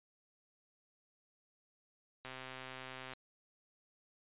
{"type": "click train", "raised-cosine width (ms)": 0.3, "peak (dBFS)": -30, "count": 116, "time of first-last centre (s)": [2.25, 3.135], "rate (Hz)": 130, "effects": ["resampled to 8000 Hz"]}